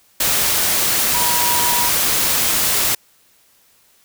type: tone in noise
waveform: sine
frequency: 964 Hz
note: B5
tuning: 42 cents flat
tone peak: -21 dBFS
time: 1.14-1.89 s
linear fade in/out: 5 ms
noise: white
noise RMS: -17 dBFS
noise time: 0.2-2.95 s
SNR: -7 dB
effects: white hiss -55 dBFS RMS until 4.04 s